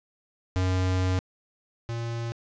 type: tone pair in turn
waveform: square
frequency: 92.5 / 116.54 Hz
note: F#2 / A#2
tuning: 0 / 0 cents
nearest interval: major third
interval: 400 cents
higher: second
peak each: -23 / -30 dBFS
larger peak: first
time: 0.56-1.19 / 1.89-2.32 s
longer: first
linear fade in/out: 0 ms
effects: resampled to 16000 Hz + 9-bit